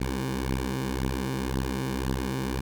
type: beating tone pair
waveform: 10% pulse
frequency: 64.9 / 66.8 Hz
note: C2 / C2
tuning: -13 / +36 cents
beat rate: 1.9 Hz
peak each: -21 / -23 dBFS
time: 0-2.61 s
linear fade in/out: 10 ms
effects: none